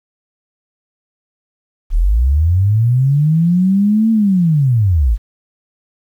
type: linear two-way sweep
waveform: sine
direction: up then down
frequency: 33.61 to 226.7 to 45.34 Hz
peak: -9 dBFS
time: 1.9-5.18 s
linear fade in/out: 50 ms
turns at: 4.11 s
effects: 8-bit